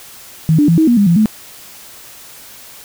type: tone with pitch steps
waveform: sine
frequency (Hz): 159.4 / 294.3 / 167.1 / 318.1 / 239.4 / 202.3 / 170.3 / 216.1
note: D#3 / D4 / E3 / D#4 / A#3 / G#3 / F3 / A3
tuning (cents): +42 / +4 / +24 / +38 / +46 / -45 / -43 / -31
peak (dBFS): -7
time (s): 0.49-1.258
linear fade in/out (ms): 0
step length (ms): 96
effects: white hiss -37 dBFS RMS until 2.84 s